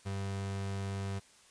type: tone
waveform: 35% pulse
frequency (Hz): 98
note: G2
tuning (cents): 0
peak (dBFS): -33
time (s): 0.05-1.2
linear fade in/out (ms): 20
effects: white hiss -61 dBFS RMS until 1.5 s + resampled to 22050 Hz